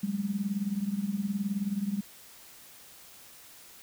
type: tone with tremolo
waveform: sine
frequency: 200.6 Hz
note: G3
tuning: 40 cents sharp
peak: -24 dBFS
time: 0.03-2.01 s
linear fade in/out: 5 ms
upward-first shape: triangle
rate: 19 Hz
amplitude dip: 90%
effects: white hiss -52 dBFS RMS until 3.82 s